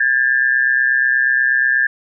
sine tone pair together, 1626 / 1754.3 Hz, G#6 / A6, -37 / -6 cents, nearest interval minor second, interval 131 cents, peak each -15 dBFS, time 0-1.87 s, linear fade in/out 5 ms, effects none

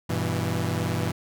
sawtooth chord, E minor, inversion first, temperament equal with one note detuned, 98 / 121.35 / 164.81 Hz, G2 / B2 / E3, 0 / -30 / 0 cents, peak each -25 dBFS, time 0.09-1.12 s, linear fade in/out 10 ms, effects none

